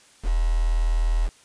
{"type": "tone with quantisation", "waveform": "sine", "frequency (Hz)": 40, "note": "D#1", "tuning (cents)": 49, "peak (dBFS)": -18, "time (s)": [0.23, 1.3], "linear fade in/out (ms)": 50, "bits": 6, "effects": ["white hiss -54 dBFS RMS until 1.44 s", "resampled to 22050 Hz"]}